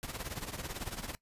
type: noise with tremolo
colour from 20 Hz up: pink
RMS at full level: -37 dBFS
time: 0.03-1.15 s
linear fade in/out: 0 ms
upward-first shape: triangle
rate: 18 Hz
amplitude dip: 85%
effects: noise-tail reverb RT60 0.1 s tail -20 dB re dry + resampled to 32000 Hz